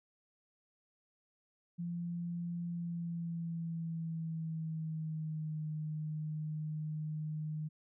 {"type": "tone with pitch glide", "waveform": "sine", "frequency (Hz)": [172, 154.12], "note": ["F3", "D#3"], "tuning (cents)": [-26, -16], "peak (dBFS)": -36, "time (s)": [1.78, 7.69], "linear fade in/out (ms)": 20, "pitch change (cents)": -190, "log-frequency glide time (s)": [2.67, 5.66], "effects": []}